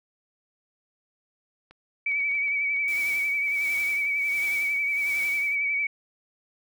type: clicks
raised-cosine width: 0.3 ms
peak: -33 dBFS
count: 12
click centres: 1.71 / 2.117 / 2.204 / 2.314 / 2.352 / 2.48 / 2.765 / 3.351 / 3.481 / 4.052 / 4.625 / 4.763 s
type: tone with vibrato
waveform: sine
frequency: 2279 Hz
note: C#7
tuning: 47 cents sharp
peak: -23 dBFS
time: 2.06-5.87 s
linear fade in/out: 5 ms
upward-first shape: sine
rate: 11 Hz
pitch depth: 37 cents each way
type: noise with tremolo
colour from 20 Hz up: white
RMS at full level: -40 dBFS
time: 2.88-5.55 s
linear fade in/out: 0 ms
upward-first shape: sine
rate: 1.4 Hz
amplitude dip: 85%
effects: none